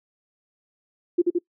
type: tone with echo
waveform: sine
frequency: 349.5 Hz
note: F4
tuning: 1 cent sharp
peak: -14 dBFS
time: 1.18-1.22 s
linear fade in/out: 10 ms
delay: 84 ms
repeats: 2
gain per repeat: -2 dB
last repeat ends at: 1.388 s
effects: noise-tail reverb RT60 0.1 s tail -23 dB re dry